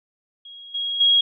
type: tone with level steps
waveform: sine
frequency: 3293 Hz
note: G#7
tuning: 15 cents flat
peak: -38 / -23 / -13 dBFS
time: 0.45-1.21 s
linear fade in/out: 5 ms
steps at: 0.74 / 1 s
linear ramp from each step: 10 ms
effects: none